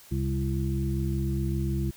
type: harmonic tone with a mistuned harmonic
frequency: 67.3 Hz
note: C2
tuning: 49 cents sharp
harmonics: 1 / 2 / 3 / 5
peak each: -29 / -29 / -33 / -34 dBFS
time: 0.11-1.91 s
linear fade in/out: 10 ms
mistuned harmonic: 1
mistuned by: +54 cents
effects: white hiss -52 dBFS RMS until 1.96 s